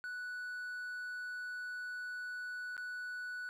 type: tone with dropouts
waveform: triangle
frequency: 1480 Hz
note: F#6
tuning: in tune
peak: -38 dBFS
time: 0.04-3.49 s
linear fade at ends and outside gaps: 0 ms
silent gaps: 2.767-2.778 s
effects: none